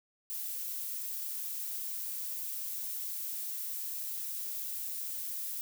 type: noise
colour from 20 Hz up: violet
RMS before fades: -38 dBFS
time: 0.3-5.61 s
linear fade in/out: 0 ms
effects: none